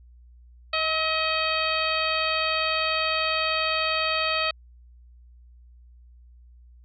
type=harmonic tone with a mistuned harmonic; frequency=633 Hz; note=D#5; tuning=30 cents sharp; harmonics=1 / 2 / 3 / 4 / 5 / 6 / 7; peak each=-30 / -28 / -33 / -28 / -32 / -33 / -32 dBFS; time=0.73-4.51 s; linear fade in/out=5 ms; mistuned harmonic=2; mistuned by=+21 cents; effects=added 60 Hz sine -48 dBFS peak until 6.84 s